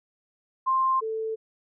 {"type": "tone pair in turn", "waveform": "sine", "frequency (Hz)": [1052, 442.3], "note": ["C6", "A4"], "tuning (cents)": [9, 9], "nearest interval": "octave + minor third", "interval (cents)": 1500, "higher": "first", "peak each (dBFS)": [-20, -27], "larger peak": "first", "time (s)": [[0.66, 1.01], [1.01, 1.36]], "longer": "neither", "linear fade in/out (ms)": 20, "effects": []}